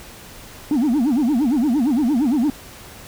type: tone with vibrato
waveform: sine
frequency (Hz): 265.2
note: C4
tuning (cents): +23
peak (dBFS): -12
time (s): 0.71-2.5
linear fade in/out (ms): 2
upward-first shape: sine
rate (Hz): 8.7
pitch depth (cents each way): 280
effects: tanh soft clip ceiling -14 dBFS + pink hiss -40 dBFS RMS until 3.07 s